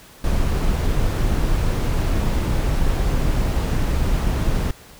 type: noise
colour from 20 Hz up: brown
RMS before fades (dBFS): -19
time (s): 0.24-4.71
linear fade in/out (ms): 2
effects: pink hiss -45 dBFS RMS until 4.99 s